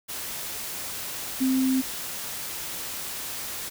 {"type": "tone in noise", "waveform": "sine", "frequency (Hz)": 261.6, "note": "C4", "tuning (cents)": 0, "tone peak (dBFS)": -20, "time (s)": [1.4, 1.82], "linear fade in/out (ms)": 20, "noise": "white", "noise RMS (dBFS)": -34, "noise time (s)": [0.08, 3.7], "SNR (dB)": 11, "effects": []}